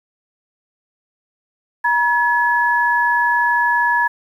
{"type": "tone pair together", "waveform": "sine", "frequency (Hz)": [955.8, 1703], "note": ["A#5", "G#6"], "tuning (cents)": [43, 43], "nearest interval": "minor seventh", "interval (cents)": 1000, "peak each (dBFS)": -16, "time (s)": [1.84, 4.08], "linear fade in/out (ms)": 10, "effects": ["8-bit"]}